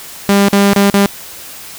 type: tone with dropouts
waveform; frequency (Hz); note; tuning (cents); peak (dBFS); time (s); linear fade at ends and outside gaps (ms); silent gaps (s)
sawtooth; 199.9; G3; +34; -3; 0.29-1.06; 0; 0.486-0.529 / 0.733-0.762 / 0.9-0.941
effects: white hiss -31 dBFS RMS until 1.78 s